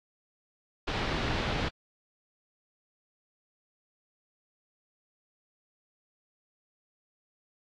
pink low-pass noise, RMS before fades -31 dBFS, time 0.87-1.69 s, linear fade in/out 10 ms, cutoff 4200 Hz, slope 24 dB/octave, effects AAC 64 kbps

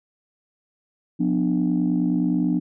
sine tone cluster, 178.5 / 248.7 / 298.1 Hz, F3 / B3 / D4, +38 / +12 / +26 cents, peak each -22 dBFS, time 1.19-2.6 s, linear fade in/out 20 ms, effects tanh soft clip ceiling -12 dBFS

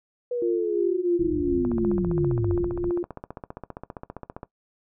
sine linear sweep, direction down, 493.9 to 87.31 Hz, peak -24 dBFS, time 0.31-2.55 s, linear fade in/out 5 ms
sine tone with tremolo, 349.2 Hz, F4, in tune, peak -21 dBFS, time 0.42-3.03 s, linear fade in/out 2 ms, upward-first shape sine, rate 2.9 Hz, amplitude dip 50%
pink low-pass noise, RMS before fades -34 dBFS, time 1.19-2.9 s, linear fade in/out 2 ms, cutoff 210 Hz, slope 24 dB/octave
click train, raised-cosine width 1 ms, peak -21 dBFS, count 43, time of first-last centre 1.65-4.431 s, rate 15.1 Hz
effects noise-tail reverb RT60 0.1 s tail -18 dB re dry

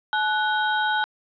square ring-modulated tone, 1168 Hz, D6, 10 cents flat, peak -18 dBFS, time 0.13-1.04 s, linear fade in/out 0 ms, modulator 312 Hz, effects resampled to 11025 Hz + 9-bit

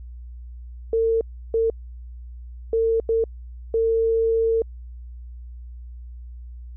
sine tone bursts at uneven times, 452.6 Hz, A4, 49 cents sharp, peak -17 dBFS, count 5, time 0.93-1.21 / 1.54-1.7 / 2.73-3 / 3.09-3.24 / 3.74-4.62 s, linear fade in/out 2 ms, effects added 60 Hz sine -35 dBFS peak until 6.76 s

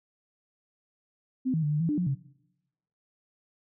sine tone with pitch steps, 258.4 / 159.8 / 148.4 / 150.1 / 165.7 / 297 / 178.8 / 136.3 Hz, C4 / D#3 / D3 / D3 / E3 / D4 / F3 / C#3, -21 / +47 / +18 / +38 / +9 / +20 / +41 / -29 cents, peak -24 dBFS, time 1.45-2.154 s, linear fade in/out 20 ms, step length 88 ms, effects noise-tail reverb RT60 0.9 s tail -21 dB re dry

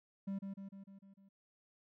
triangle tone with echo, 196 Hz, G3, in tune, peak -35 dBFS, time 0.27-0.39 s, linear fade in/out 10 ms, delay 150 ms, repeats 6, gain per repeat -4 dB, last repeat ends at 1.29 s, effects none

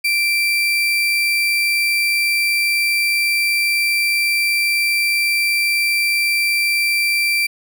35% pulse tone, 2349 Hz, D7, in tune, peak -13 dBFS, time 0.04-7.47 s, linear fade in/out 10 ms, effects none

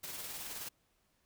white noise with tremolo, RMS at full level -42 dBFS, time 0.03-0.69 s, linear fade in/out 10 ms, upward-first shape sine, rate 19 Hz, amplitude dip 35%, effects pink hiss -75 dBFS RMS until 1.25 s

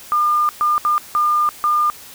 sine tone bursts at uneven times, 1206 Hz, D6, 46 cents sharp, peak -13 dBFS, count 5, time 0.12-0.49 / 0.61-0.78 / 0.85-0.98 / 1.15-1.49 / 1.64-1.9 s, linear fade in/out 0 ms, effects white hiss -39 dBFS RMS until 2.14 s

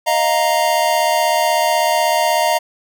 square chord, Eb suspended second, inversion none, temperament equal, 622.3 / 698.5 / 932.3 Hz, Eb5 / F5 / Bb5, 0 / 0 / 0 cents, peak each -19 / -19 / -18 dBFS, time 0.06-2.59 s, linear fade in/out 20 ms, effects none

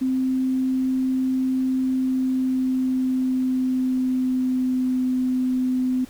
sine tone with pitch glide, 260 to 255.2 Hz, C4 to C4, -11 to -43 cents, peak -19 dBFS, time 0.01-6.05 s, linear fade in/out 10 ms, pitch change -32 cents, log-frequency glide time 1.8-5.06 s, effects pink hiss -48 dBFS RMS until 6.09 s

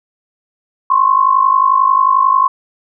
sine tone pair together, 1040.8 / 1092 Hz, C6 / C#6, -9 / -26 cents, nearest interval minor second, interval 83 cents, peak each -11 dBFS, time 0.9-2.48 s, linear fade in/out 5 ms, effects none

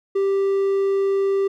triangle tone, 392.4 Hz, G4, 2 cents sharp, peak -15 dBFS, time 0.15-1.48 s, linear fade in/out 10 ms, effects none

